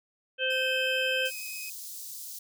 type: harmonic tone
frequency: 519 Hz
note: C5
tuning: 14 cents flat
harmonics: 1 / 3 / 5 / 6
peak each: -31 / -31 / -31 / -31 dBFS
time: 0.38-1.31 s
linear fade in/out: 50 ms
type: tone with vibrato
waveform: sawtooth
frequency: 2523 Hz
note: D#7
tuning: 23 cents sharp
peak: -35 dBFS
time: 0.5-1.7 s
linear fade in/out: 5 ms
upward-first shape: triangle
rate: 8.8 Hz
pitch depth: 9 cents each way
type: high-pass noise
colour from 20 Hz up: white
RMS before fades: -41 dBFS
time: 1.25-2.39 s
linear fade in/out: 5 ms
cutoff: 4500 Hz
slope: 24 dB/octave
effects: none